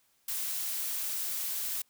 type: noise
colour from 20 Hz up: blue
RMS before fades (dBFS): -34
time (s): 0.28-1.82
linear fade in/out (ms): 5
effects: white hiss -70 dBFS RMS until 1.89 s